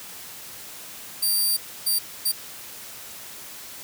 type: tone bursts at uneven times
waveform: 5% pulse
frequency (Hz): 4699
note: D8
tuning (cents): 0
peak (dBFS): -13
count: 3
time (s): 1.22-1.57 / 1.86-1.99 / 2.25-2.32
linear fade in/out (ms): 10
effects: white hiss -40 dBFS RMS until 3.83 s + high-pass 60 Hz 12 dB/octave